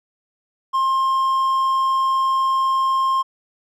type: tone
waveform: triangle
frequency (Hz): 1062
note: C6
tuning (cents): +25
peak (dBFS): -14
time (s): 0.73-3.23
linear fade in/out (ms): 20
effects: none